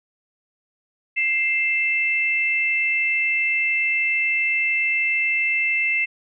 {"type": "tone pair together", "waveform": "sine", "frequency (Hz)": [2103, 2650], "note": ["C7", "E7"], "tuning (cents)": [8, 9], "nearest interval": "major third", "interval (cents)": 401, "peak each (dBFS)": -21, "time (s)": [1.16, 6.06], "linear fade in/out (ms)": 20, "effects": []}